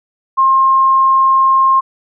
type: tone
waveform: sine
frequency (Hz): 1065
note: C6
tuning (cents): +30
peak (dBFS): -7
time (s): 0.37-1.81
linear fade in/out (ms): 20
effects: none